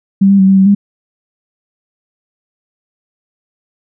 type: tone with pitch steps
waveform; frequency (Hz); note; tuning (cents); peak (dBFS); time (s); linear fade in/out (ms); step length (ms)
sine; 195.3 / 197.9 / 190.9 / 193.3 / 191.6 / 201.5; G3 / G3 / G3 / G3 / G3 / G3; -6 / +17 / -46 / -24 / -39 / +48; -4; 0.21-0.75; 10; 90
effects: none